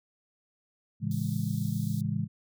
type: chord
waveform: sine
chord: A major seventh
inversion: none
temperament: just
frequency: 110 / 137.5 / 165 / 206.2 Hz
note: A2 / C#3 / E3 / G#3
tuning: 0 / -14 / +2 / -12 cents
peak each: -33 dBFS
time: 1-2.28 s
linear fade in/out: 50 ms
type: high-pass noise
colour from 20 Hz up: white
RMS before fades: -48 dBFS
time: 1.11-2.01 s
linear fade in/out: 2 ms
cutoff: 3400 Hz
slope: 96 dB/octave
effects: none